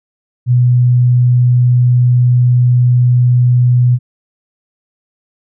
sine tone, 123.47 Hz, B2, in tune, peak -6 dBFS, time 0.46-3.99 s, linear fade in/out 50 ms, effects none

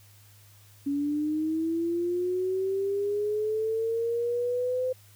sine linear sweep, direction up, 279.7 to 514 Hz, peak -25 dBFS, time 0.86-4.93 s, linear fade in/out 10 ms, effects added 102 Hz sine -54 dBFS peak until 5.15 s + white hiss -58 dBFS RMS until 5.15 s

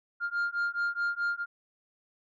sine beating tone pair, 1401 / 1405.7 Hz, F6 / F6, +5 / +11 cents, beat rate 4.7 Hz, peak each -29 dBFS, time 0.2-1.46 s, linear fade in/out 50 ms, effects tanh soft clip ceiling -25 dBFS

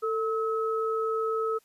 sine tone pair together, 446 / 1288 Hz, A4 / E6, +23 / -41 cents, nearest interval octave + tritone, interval 1836 cents, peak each -27 / -30 dBFS, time 0.02-1.59 s, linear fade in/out 20 ms, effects white hiss -65 dBFS RMS until 1.64 s + resampled to 32000 Hz

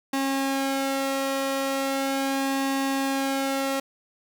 sawtooth tone with flanger, 271.5 Hz, C#4, 36 cents flat, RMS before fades -26 dBFS, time 0.13-3.8 s, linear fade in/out 5 ms, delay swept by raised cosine 1.1 to 1.61 ms, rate 0.38 Hz, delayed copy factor +0.55, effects 10-bit

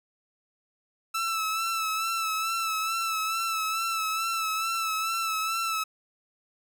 sawtooth tone with vibrato, 1318.5 Hz, E6, in tune, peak -23 dBFS, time 1.14-5.84 s, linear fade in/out 10 ms, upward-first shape sine, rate 2.3 Hz, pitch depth 38 cents each way, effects none

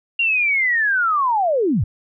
sine linear sweep, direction down, 2794 to 73.42 Hz, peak -15 dBFS, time 0.19-1.84 s, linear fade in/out 5 ms, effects none

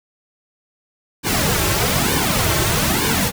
pink noise with flanger, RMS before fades -18 dBFS, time 1.23-3.32 s, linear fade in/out 50 ms, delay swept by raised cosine 1.5 to 4.2 ms, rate 1.1 Hz, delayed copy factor -0.8, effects none

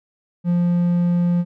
triangle tone, 174.61 Hz, F3, in tune, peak -13 dBFS, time 0.44-1.45 s, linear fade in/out 50 ms, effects none

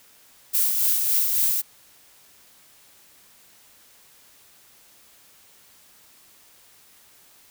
violet noise with tremolo, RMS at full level -20 dBFS, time 0.53-1.62 s, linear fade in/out 20 ms, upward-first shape sine, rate 3.6 Hz, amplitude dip 35%, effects white hiss -54 dBFS RMS until 7.5 s

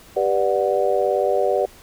sine chord, G major seventh, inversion none, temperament just, 392 / 490 / 588 / 735 Hz, G4 / B4 / D5 / F#5, 0 / -14 / +2 / -12 cents, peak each -22 / -22 / -21 / -24 dBFS, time 0.16-1.66 s, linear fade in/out 10 ms, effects pink hiss -47 dBFS RMS until 1.82 s

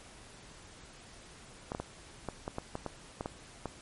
clicks, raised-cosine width 1 ms, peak -21 dBFS, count 11, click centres 1.719 / 1.749 / 1.8 / 2.287 / 2.479 / 2.584 / 2.754 / 2.863 / 3.209 / 3.259 / 3.657 s, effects pink hiss -53 dBFS RMS until 3.81 s + MP3 48 kbps

